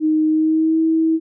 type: tone with pitch glide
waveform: sine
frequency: 311.1 to 322.4 Hz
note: D#4 to E4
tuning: 0 to -38 cents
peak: -13 dBFS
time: 0-1.2 s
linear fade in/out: 50 ms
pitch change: +62 cents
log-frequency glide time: 0.27-0.81 s
effects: none